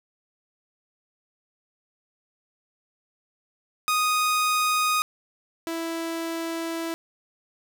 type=tone pair in turn; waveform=sawtooth; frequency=1243 / 330.4 Hz; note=D#6 / E4; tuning=-2 / +4 cents; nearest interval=octave + major seventh; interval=2294 cents; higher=first; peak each=-17 / -24 dBFS; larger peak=first; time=3.88-5.02 / 5.67-6.94 s; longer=second; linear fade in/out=0 ms; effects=none